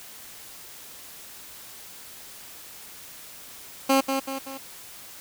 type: tone with echo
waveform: 15% pulse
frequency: 269.7 Hz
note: C#4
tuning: 47 cents flat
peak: -11 dBFS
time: 3.89-4.01 s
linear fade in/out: 10 ms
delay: 190 ms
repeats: 3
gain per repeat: -6 dB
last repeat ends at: 4.58 s
effects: white hiss -44 dBFS RMS until 5.2 s